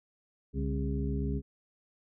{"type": "harmonic tone with a mistuned harmonic", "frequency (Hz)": 68.1, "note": "C#2", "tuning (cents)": -30, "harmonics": [1, 2, 3, 4, 6], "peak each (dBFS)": [-32, -35, -37, -38, -40], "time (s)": [0.53, 1.42], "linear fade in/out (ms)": 50, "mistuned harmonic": 2, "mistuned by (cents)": 93, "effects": []}